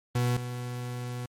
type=tone pair in turn; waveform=40% pulse; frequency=122.4 / 123.02 Hz; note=B2 / B2; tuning=-15 / -6 cents; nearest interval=unison; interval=9 cents; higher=second; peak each=-23 / -32 dBFS; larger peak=first; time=0.15-0.37 / 0.37-1.26 s; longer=second; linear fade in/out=5 ms; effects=MP3 64 kbps